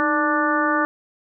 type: harmonic tone with a mistuned harmonic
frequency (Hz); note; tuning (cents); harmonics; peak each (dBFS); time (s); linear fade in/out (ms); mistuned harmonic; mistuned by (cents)
294.8; D4; +7; 1 / 2 / 3 / 4 / 5 / 6; -23 / -26 / -27 / -22 / -24 / -27; 0-0.85; 0; 1; +79
effects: none